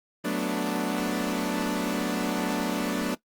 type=chord; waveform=sawtooth; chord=B minor seventh; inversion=second; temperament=equal; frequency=185 / 220 / 246.9 / 293.7 Hz; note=F#3 / A3 / B3 / D4; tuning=0 / 0 / 0 / 0 cents; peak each=-28 / -28 / -28 / -26 dBFS; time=0.24-3.15 s; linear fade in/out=10 ms; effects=noise-tail reverb RT60 0.1 s tail -18 dB re dry + Opus 24 kbps